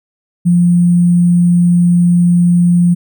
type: tone with sample-and-hold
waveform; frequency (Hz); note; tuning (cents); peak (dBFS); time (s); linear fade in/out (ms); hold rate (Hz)
sine; 174.61; F3; 0; -6; 0.45-2.95; 20; 8820
effects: none